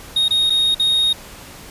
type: tone with dropouts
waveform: triangle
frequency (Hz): 3729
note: A#7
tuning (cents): 0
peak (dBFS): -12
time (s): 0.16-1.13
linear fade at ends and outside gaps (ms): 5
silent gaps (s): 0.283-0.307 / 0.498-0.503 / 0.746-0.796
effects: pink hiss -38 dBFS RMS until 1.7 s + resampled to 32000 Hz